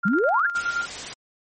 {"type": "tone with tremolo", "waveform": "sine", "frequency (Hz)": 1396.9, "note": "F6", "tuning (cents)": 0, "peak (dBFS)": -21, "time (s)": [0.03, 0.86], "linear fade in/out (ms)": 10, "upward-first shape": "square", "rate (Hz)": 9.6, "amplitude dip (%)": 55}
{"type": "exponential sweep", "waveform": "sine", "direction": "up", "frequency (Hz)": [177.1, 1760], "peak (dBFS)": -18, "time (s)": [0.05, 0.47], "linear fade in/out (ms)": 10}
{"type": "noise", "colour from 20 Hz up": "white", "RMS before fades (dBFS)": -33, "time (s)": [0.55, 1.14], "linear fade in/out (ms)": 10}
{"effects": ["MP3 32 kbps"]}